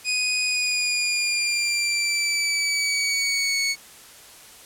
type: tone with pitch glide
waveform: 20% pulse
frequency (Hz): 2489 to 2217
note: D#7 to C#7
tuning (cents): 0 to 0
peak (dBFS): -16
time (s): 0.04-3.76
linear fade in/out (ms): 50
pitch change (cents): -200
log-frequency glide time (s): 0.44-3.58
effects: white hiss -46 dBFS RMS until 4.65 s + low-pass 12000 Hz 12 dB/octave